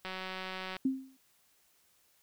click train, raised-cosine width 0.3 ms, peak -24 dBFS, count 135, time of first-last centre 0.05-0.767 s, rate 187 Hz
sine tone with exponential decay, 264.8 Hz, C4, 21 cents sharp, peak -24 dBFS, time 0.85-1.17 s, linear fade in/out 5 ms, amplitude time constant 68 ms
effects white hiss -69 dBFS RMS until 2.22 s

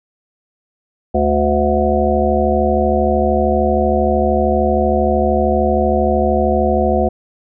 harmonic tone, 73 Hz, D2, 10 cents flat, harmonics 1 / 3 / 5 / 7 / 9 / 10, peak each -19 / -19 / -19 / -19 / -19 / -19 dBFS, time 1.14-7.09 s, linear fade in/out 10 ms, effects none

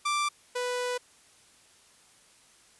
sawtooth tone pair in turn, 1176 / 494.4 Hz, D6 / B4, +2 / +2 cents, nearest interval octave + minor third, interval 1500 cents, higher first, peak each -22 / -25 dBFS, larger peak first, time 0.05-0.29 / 0.55-0.98 s, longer second, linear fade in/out 10 ms, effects white hiss -59 dBFS RMS until 2.79 s + resampled to 24000 Hz

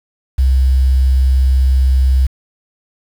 sine tone with quantisation, 65.41 Hz, C2, in tune, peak -8 dBFS, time 0.38-2.27 s, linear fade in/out 10 ms, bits 6, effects none

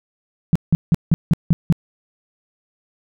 sine tone bursts, 164.9 Hz, E3, 1 cent sharp, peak -9 dBFS, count 7, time 0.53-1.725 s, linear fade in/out 0 ms, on 25 ms, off 170 ms, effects none

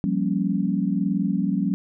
sine chord, G half-diminished seventh, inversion third, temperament equal, 174.61 / 196 / 233.1 / 277.2 Hz, F3 / G3 / Bb3 / Db4, 0 / 0 / 0 / 0 cents, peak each -26 / -23 / -29 / -27 dBFS, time 0.04-1.74 s, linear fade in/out 0 ms, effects none

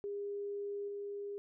sine tone with level steps, 405.3 Hz, G#4, 42 cents flat, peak -37 / -39 dBFS, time 0.04-1.38 s, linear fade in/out 0 ms, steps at 0.88 s, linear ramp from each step 2 ms, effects none

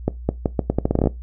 accelerating click train, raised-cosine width 2 ms, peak -4 dBFS, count 14, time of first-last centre 0.08-1.072 s, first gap 210 ms, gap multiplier 0.8, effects noise-tail reverb RT60 0.2 s tail -20 dB re dry + added 60 Hz sine -31 dBFS peak until 1.22 s

